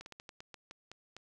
slowing click train, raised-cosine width 0.2 ms, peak -30 dBFS, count 10, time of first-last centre 0.01-1.166 s, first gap 51 ms, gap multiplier 1.22, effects none

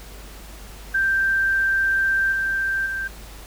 sine tone with level steps, 1571 Hz, G6, 3 cents sharp, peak -17 / -20 / -24 dBFS, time 0.94-3.08 s, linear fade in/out 10 ms, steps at 2.32 / 2.86 s, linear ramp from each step 2 ms, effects added 50 Hz sine -39 dBFS peak until 3.46 s + pink hiss -43 dBFS RMS until 3.46 s

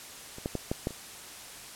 clicks, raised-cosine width 2 ms, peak -29 / -17 / -17 / -15 / -15 / -30 dBFS, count 6, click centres 0.384 / 0.459 / 0.553 / 0.715 / 0.871 / 0.907 s, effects white hiss -45 dBFS RMS until 1.75 s + low-pass 11000 Hz 12 dB/octave

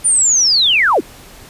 sine linear sweep, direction down, 9397 to 194.7 Hz, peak -9 dBFS, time 0.04-1.01 s, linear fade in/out 20 ms, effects pink hiss -39 dBFS RMS until 1.49 s + resampled to 32000 Hz

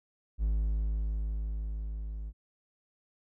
triangle tone with level ramp, 53 Hz, G#1, 36 cents sharp, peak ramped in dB -23 to -34 dBFS, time 0.38-2.33 s, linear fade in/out 50 ms, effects none

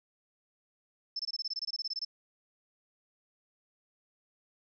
sine tone bursts, 5274 Hz, E8, in tune, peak -32 dBFS, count 16, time 1.16-2.049 s, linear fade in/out 5 ms, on 34 ms, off 23 ms, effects none

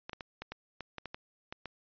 clicks, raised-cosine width 0.3 ms, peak -24 dBFS, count 11, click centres 0.095 / 0.132 / 0.208 / 0.42 / 0.52 / 0.807 / 0.983 / 1.057 / 1.145 / 1.525 / 1.657 s, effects resampled to 11025 Hz

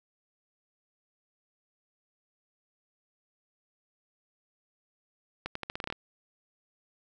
accelerating click train, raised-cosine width 0.3 ms, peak -18 dBFS, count 10, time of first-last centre 5.46-5.925 s, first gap 94 ms, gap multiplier 0.84, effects none

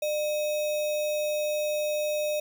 sine tone with sample-and-hold, 602 Hz, D5, 43 cents sharp, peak -25 dBFS, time 0.02-2.4 s, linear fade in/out 5 ms, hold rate 3150 Hz, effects none

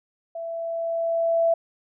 sine tone with level ramp, 666 Hz, E5, 18 cents sharp, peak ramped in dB -30 to -16 dBFS, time 0.35-1.54 s, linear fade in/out 5 ms, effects none

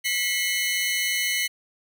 sawtooth tone cluster, 1961 / 2145 / 3002 Hz, B6 / C7 / F#7, -13 / +42 / +24 cents, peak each -26 / -22 / -25 dBFS, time 0.04-1.48 s, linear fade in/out 20 ms, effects none

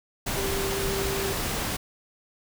sine tone in noise, 392 Hz, G4, in tune, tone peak -29 dBFS, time 0.36-1.33 s, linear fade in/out 10 ms, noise pink, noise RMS -29 dBFS, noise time 0.26-1.77 s, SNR -3 dB, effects none

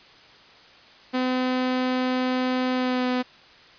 sawtooth tone with pitch glide, 254.8 to 251.3 Hz, C4 to B3, -46 to +30 cents, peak -18 dBFS, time 1.13-3.23 s, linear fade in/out 20 ms, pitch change -24 cents, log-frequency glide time 2.73-3.07 s, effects white hiss -50 dBFS RMS until 3.78 s + resampled to 11025 Hz

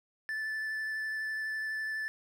triangle tone with vibrato, 1752 Hz, A6, 8 cents flat, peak -31 dBFS, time 0.29-2.08 s, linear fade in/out 0 ms, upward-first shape sine, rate 12 Hz, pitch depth 10 cents each way, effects none

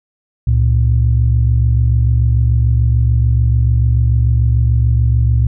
sine tone pair together, 68.6 / 115.44 Hz, C#2 / A#2, -17 / -16 cents, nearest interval major sixth, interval 901 cents, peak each -11 dBFS, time 0.47-5.47 s, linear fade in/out 5 ms, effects tanh soft clip ceiling -3 dBFS

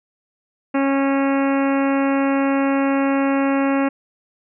harmonic tone, 274.4 Hz, C#4, 17 cents flat, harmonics 1 / 2 / 3 / 4 / 5 / 6 / 7 / 8 / 9 / 10, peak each -17 / -23 / -27 / -29 / -31 / -33 / -34 / -35 / -36 / -37 dBFS, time 0.74-3.89 s, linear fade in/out 10 ms, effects none

